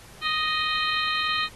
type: harmonic tone with a mistuned harmonic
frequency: 622 Hz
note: D#5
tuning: 1 cent flat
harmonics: 2 / 3 / 4 / 5 / 6 / 7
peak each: -28 / -30 / -31 / -32 / -33 / -33 dBFS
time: 0.21-1.49 s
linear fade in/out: 50 ms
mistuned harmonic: 7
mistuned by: -91 cents
effects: pink hiss -48 dBFS RMS until 1.55 s + AAC 32 kbps